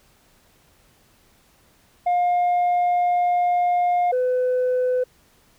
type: tone pair in turn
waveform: sine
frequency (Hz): 710 / 503.8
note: F5 / B4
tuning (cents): +28 / +34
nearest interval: tritone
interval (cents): 594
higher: first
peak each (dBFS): -14 / -16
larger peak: first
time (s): 2.06-4.12 / 4.12-5.04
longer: first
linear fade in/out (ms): 10
effects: tanh soft clip ceiling -16 dBFS + pink hiss -58 dBFS RMS until 5.58 s